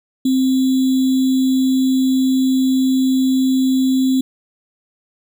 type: tone with sample-and-hold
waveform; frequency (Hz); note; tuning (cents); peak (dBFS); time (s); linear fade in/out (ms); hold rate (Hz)
sine; 261.6; C4; 0; -12; 0.25-4.21; 5; 3675
effects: none